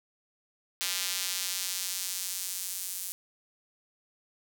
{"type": "tone with high-pass filter sweep", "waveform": "square", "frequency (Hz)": 92.5, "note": "F#2", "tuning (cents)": 0, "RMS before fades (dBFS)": -34, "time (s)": [0.81, 3.12], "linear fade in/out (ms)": 0, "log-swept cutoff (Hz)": [3400, 9000], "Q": 0.78, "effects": []}